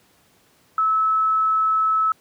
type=tone; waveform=sine; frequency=1300 Hz; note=E6; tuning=24 cents flat; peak=-16 dBFS; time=0.78-2.12 s; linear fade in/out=2 ms; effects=pink hiss -58 dBFS RMS until 2.2 s + high-pass 100 Hz 12 dB/octave